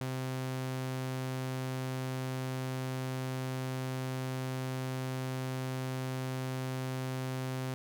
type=tone; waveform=sawtooth; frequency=130 Hz; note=C3; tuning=11 cents flat; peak=-30 dBFS; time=0.01-7.74 s; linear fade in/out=0 ms; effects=none